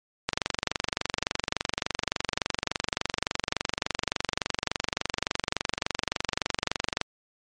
click train, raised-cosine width 0.2 ms, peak -7 dBFS, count 159, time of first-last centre 0.29-7.013 s, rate 23.5 Hz, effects MP3 48 kbps

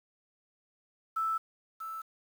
sine tone with echo, 1318.5 Hz, E6, in tune, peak -28 dBFS, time 1.16-1.38 s, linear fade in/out 10 ms, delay 640 ms, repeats 1, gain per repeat -9 dB, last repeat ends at 2.02 s, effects 9-bit

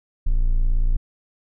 triangle tone, 28.93 Hz, A#0, 12 cents flat, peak -13 dBFS, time 0.26-0.97 s, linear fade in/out 10 ms, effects none

